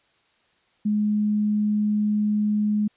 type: tone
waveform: sine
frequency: 210 Hz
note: G#3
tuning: 19 cents sharp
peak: -19 dBFS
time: 0.85-2.88 s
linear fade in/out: 10 ms
effects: white hiss -64 dBFS RMS until 2.96 s + resampled to 8000 Hz